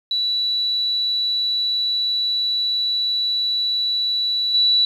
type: tone with level steps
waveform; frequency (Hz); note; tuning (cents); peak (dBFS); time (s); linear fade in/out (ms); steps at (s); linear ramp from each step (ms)
sine; 3943; B7; -4; -18 / -13; 0.11-4.85; 2; 4.54; 5
effects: 8-bit